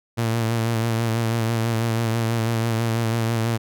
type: tone with vibrato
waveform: sawtooth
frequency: 114.4 Hz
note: A#2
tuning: 32 cents flat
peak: -16 dBFS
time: 0.17-3.58 s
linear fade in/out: 20 ms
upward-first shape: sine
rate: 6.1 Hz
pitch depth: 40 cents each way
effects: none